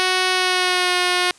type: tone with pitch glide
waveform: 5% pulse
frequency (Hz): 370 to 359.9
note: F#4 to F#4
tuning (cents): 0 to -48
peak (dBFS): -5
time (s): 0-1.31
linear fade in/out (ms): 0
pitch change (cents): -48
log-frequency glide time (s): 0.31-0.95
effects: white hiss -49 dBFS RMS until 1.38 s + resampled to 22050 Hz